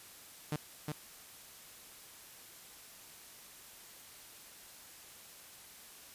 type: tone with echo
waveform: sawtooth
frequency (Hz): 150.8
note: D3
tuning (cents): +46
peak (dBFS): -29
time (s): 0.52-0.56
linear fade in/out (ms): 2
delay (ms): 360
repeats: 1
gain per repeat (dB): -3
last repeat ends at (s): 0.92
effects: white hiss -54 dBFS RMS until 6.14 s + resampled to 32000 Hz